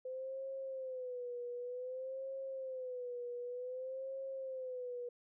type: tone with vibrato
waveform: sine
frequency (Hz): 510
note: C5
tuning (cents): -44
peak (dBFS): -40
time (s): 0.05-5.09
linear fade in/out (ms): 5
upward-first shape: sine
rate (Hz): 0.54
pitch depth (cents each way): 89
effects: none